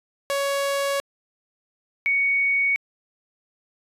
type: tone pair in turn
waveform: sawtooth / sine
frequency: 558 / 2232 Hz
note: C#5 / C#7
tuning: +11 / +11 cents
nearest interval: 2 octaves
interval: 2400 cents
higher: second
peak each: -18 / -18 dBFS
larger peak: neither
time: 0.3-1 / 2.06-2.76 s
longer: neither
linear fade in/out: 0 ms
effects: resampled to 32000 Hz